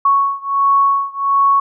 sine beating tone pair, 1108.7 / 1110.1 Hz, C#6 / C#6, 0 / +2 cents, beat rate 1.4 Hz, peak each -14 / -15 dBFS, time 0.05-1.6 s, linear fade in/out 5 ms, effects none

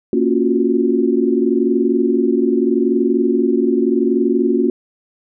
sine chord, Gb major seventh, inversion first, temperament equal, 233.1 / 277.2 / 349.2 / 370 Hz, Bb3 / Db4 / F4 / Gb4, 0 / 0 / 0 / 0 cents, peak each -18 dBFS, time 0.13-4.7 s, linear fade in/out 2 ms, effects none

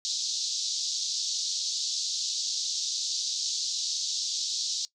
pink band-pass noise, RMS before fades -31 dBFS, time 0.05-4.85 s, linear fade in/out 0 ms, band 3800 to 6700 Hz, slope 48 dB/octave, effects noise-tail reverb RT60 0.1 s tail -19 dB re dry

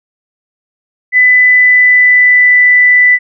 sine tone with pitch glide, 2001 to 1986 Hz, B6 to B6, +22 to +9 cents, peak -3 dBFS, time 1.12-3.19 s, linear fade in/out 50 ms, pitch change -13 cents, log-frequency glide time 1.22-2.58 s, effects none

